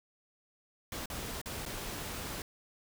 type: noise with dropouts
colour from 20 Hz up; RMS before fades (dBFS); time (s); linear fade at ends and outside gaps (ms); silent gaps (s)
pink; -40; 0.92-2.42; 2; 1.058-1.1 / 1.415-1.458 / 1.654-1.661
effects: none